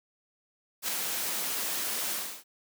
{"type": "noise with ADSR envelope", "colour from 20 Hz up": "white", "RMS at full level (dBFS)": -29, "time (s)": [0.82, 2.44], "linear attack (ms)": 60, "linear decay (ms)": 7, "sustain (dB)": -3, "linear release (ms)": 320, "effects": ["high-pass 200 Hz 12 dB/octave"]}